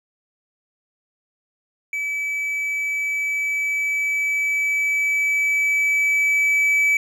triangle tone with level ramp, 2297 Hz, D7, 39 cents flat, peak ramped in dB -21 to -13 dBFS, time 1.93-6.97 s, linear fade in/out 2 ms, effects none

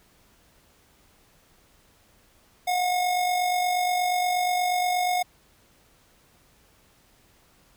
square tone with amplitude modulation, 723 Hz, F#5, 40 cents flat, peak -21 dBFS, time 2.67-5.23 s, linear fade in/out 10 ms, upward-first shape sine, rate 48.4 Hz, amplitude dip 40%, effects pink hiss -60 dBFS RMS until 7.76 s

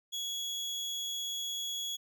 30% pulse tone, 3351 Hz, G#7, 15 cents sharp, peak -32 dBFS, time 0.12-1.97 s, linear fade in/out 20 ms, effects none

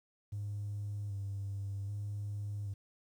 triangle tone with vibrato, 100.9 Hz, G#2, 49 cents flat, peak -33 dBFS, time 0.32-2.74 s, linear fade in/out 10 ms, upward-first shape square, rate 0.64 Hz, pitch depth 29 cents each way, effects tanh soft clip ceiling -33 dBFS + 11-bit

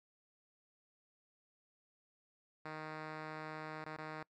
5% pulse tone with dropouts, 155.56 Hz, D#3, in tune, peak -32 dBFS, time 2.65-4.23 s, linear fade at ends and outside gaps 5 ms, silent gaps 3.844-3.86 / 3.966-3.983 s, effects noise-tail reverb RT60 0.1 s tail -25 dB re dry + low-pass 3000 Hz 12 dB/octave

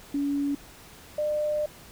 sine tone pair in turn, 283.6 / 600.9 Hz, C#4 / D5, +40 / +40 cents, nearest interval octave + minor second, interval 1300 cents, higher second, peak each -24 dBFS, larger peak neither, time 0.14-0.55 / 1.18-1.66 s, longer second, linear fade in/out 5 ms, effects pink hiss -49 dBFS RMS until 1.91 s

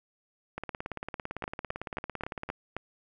two click trains, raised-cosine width 0.5 ms, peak -20 / -18 dBFS, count 35 / 6, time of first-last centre 0.58-2.49 / 1.44-2.766 s, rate 17.8 / 3.77 Hz, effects none

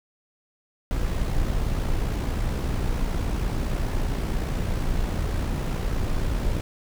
brown noise with amplitude modulation, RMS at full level -23 dBFS, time 0.91-6.61 s, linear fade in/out 0 ms, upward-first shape sine, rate 59.6 Hz, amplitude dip 40%, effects none

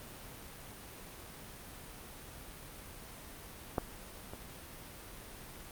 clicks, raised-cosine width 1 ms, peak -16 / -29 dBFS, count 2, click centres 3.782 / 4.335 s, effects pink hiss -49 dBFS RMS until 5.71 s + Opus 32 kbps

